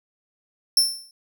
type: tone with exponential decay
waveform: sawtooth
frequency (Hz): 5370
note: E8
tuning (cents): +31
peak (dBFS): -9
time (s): 0.77-1.11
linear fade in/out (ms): 2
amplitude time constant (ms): 72
effects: none